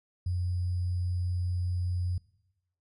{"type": "tone with sample-and-hold", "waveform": "sine", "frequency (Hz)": 89.5, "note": "F2", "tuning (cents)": 43, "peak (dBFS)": -27, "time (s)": [0.26, 2.18], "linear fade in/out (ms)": 5, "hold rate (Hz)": 4900, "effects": ["noise-tail reverb RT60 1.0 s tail -22 dB re dry", "resampled to 24000 Hz"]}